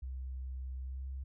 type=tone with pitch glide; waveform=sine; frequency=64.7 to 66.37 Hz; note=C2 to C2; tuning=-19 to +25 cents; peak=-38 dBFS; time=0.02-1.24 s; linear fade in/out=10 ms; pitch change=+44 cents; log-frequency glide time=0.82-1.07 s; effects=none